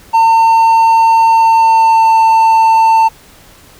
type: tone with pitch glide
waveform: triangle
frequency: 905 to 895.6 Hz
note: A5 to A5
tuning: +48 to +30 cents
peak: -3 dBFS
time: 0.13-3.09 s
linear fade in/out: 20 ms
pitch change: -18 cents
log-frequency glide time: 1.29-2.15 s
effects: pink hiss -41 dBFS RMS until 3.79 s